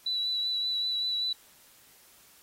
sine tone with vibrato, 3951 Hz, B7, in tune, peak -27 dBFS, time 0.06-1.33 s, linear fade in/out 5 ms, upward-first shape triangle, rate 5.2 Hz, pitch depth 22 cents each way, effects white hiss -58 dBFS RMS until 2.42 s + AAC 48 kbps

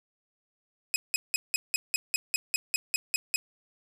15% pulse tone bursts, 2535 Hz, D#7, 32 cents sharp, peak -16 dBFS, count 13, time 0.94-3.36 s, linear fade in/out 0 ms, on 20 ms, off 180 ms, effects none

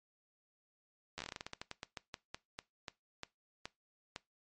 slowing click train, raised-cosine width 0.2 ms, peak -24 dBFS, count 23, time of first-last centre 1.18-4.161 s, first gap 11 ms, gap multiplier 1.2, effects noise-tail reverb RT60 0.2 s tail -20 dB re dry + MP3 48 kbps

